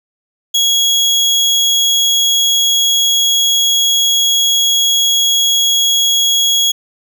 30% pulse tone, 3322 Hz, G#7, in tune, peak -7 dBFS, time 0.54-6.72 s, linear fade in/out 10 ms, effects none

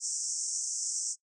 pink band-pass noise, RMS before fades -34 dBFS, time 0-1.16 s, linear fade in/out 50 ms, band 5500 to 8500 Hz, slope 96 dB/octave, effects noise-tail reverb RT60 0.1 s tail -20 dB re dry

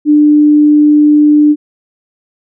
sine tone, 298 Hz, D4, 25 cents sharp, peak -3 dBFS, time 0.05-1.56 s, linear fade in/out 50 ms, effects none

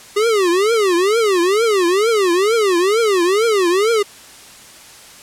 square tone with vibrato, 399 Hz, G4, 31 cents sharp, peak -13 dBFS, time 0.16-4.03 s, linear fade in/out 10 ms, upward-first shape triangle, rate 2.2 Hz, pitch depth 300 cents each way, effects white hiss -40 dBFS RMS until 5.22 s + low-pass 10000 Hz 12 dB/octave

